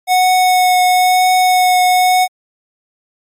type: tone with vibrato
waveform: square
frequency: 734 Hz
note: F#5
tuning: 14 cents flat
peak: -9 dBFS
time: 0.07-2.28 s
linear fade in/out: 50 ms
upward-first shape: triangle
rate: 1 Hz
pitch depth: 12 cents each way
effects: MP3 64 kbps